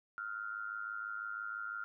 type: tone with amplitude modulation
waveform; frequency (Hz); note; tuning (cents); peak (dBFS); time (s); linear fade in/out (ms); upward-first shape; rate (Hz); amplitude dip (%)
sine; 1396.9; F6; 0; -35; 0.18-1.84; 0; sine; 106; 80
effects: none